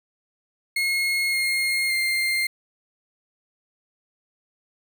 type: tone with pitch steps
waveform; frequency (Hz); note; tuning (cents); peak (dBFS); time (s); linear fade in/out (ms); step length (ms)
35% pulse; 2160 / 2138 / 2105; C#7 / C7 / C7; -45 / +37 / +10; -19; 0.76-2.47; 5; 570
effects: none